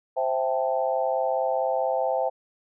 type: chord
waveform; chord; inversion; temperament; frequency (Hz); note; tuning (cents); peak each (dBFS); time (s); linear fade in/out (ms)
sine; A minor seventh; first; equal; 523.3 / 659.3 / 784 / 880; C5 / E5 / G5 / A5; 0 / 0 / 0 / 0; -26 / -27 / -28 / -32; 0.16-2.3; 20
effects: none